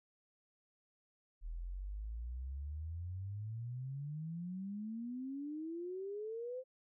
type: exponential sweep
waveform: sine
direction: up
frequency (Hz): 38.89 to 523.3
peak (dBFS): -40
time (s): 1.41-6.64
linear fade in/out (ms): 50
effects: none